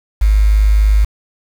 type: tone with quantisation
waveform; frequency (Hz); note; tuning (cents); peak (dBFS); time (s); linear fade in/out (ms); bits
sine; 51.91; G#1; 0; -7; 0.21-1.05; 10; 5
effects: none